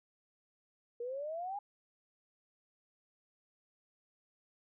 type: exponential sweep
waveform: sine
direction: up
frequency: 466.2 to 830.6 Hz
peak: -37 dBFS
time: 1-1.59 s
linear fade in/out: 5 ms
effects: none